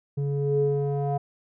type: tone with low-pass filter sweep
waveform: square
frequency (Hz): 141.4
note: C#3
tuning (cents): +35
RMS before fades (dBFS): -25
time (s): 0.17-1.18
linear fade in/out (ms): 10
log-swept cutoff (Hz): 300 to 690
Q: 6
effects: none